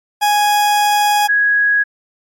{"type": "tone pair in turn", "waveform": ["40% pulse", "sine"], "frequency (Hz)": [830.6, 1661.2], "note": ["G#5", "G#6"], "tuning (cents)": [0, 0], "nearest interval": "octave", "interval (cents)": 1200, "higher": "second", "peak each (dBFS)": -10, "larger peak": "neither", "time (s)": [[0.21, 1.28], [1.28, 1.84]], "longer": "first", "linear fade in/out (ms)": 20, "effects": ["MP3 64 kbps"]}